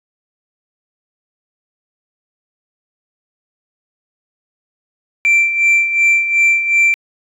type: tone with tremolo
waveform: sine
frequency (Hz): 2349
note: D7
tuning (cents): 0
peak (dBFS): -5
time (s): 5.25-6.94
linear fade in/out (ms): 0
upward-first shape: sine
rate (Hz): 2.7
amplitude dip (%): 70
effects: tanh soft clip ceiling -7 dBFS